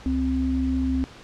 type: tone pair together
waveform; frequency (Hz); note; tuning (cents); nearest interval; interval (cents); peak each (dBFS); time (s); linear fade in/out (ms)
sine; 68.73 / 261.6; C#2 / C4; -14 / 0; octave + major seventh; 2314; -26 / -22; 0.06-1.04; 0
effects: pink hiss -45 dBFS RMS until 1.23 s + low-pass 5000 Hz 12 dB/octave